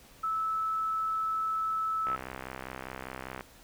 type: tone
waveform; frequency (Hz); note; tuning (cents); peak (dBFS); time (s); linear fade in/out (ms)
sine; 1307; E6; -15; -28; 0.23-2.16; 10
type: click train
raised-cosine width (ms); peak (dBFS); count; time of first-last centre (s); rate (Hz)
0.5; -23; 88; 2.07-3.408; 65
effects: pink hiss -56 dBFS RMS until 3.63 s